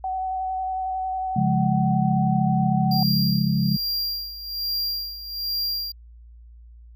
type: tone with vibrato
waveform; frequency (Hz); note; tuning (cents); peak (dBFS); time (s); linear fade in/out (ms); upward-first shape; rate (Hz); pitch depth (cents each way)
sine; 753; F#5; +30; -24; 0.04-3.03; 2; square; 11; 11
type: chord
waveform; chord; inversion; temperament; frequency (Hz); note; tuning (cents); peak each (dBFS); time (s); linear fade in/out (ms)
sine; Db major; none; equal; 138.59 / 174.61 / 207.7; Db3 / F3 / Ab3; 0 / 0 / 0; -23; 1.36-3.77; 5
type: tone with tremolo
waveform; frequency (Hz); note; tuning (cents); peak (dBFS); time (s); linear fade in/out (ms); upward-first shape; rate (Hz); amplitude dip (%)
square; 4764; D8; +24; -23; 2.91-5.92; 5; sine; 1.2; 75
effects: added 58 Hz sine -43 dBFS peak until 6.95 s